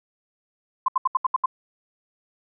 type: tone bursts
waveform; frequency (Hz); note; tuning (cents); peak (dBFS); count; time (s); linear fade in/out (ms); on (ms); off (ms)
sine; 1038; C6; -14; -16; 7; 0.86-1.459; 5; 23; 73
effects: none